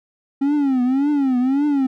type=tone with vibrato; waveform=triangle; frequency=270.3 Hz; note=C#4; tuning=44 cents flat; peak=-13 dBFS; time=0.41-1.87 s; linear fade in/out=10 ms; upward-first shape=triangle; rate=1.8 Hz; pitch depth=180 cents each way; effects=none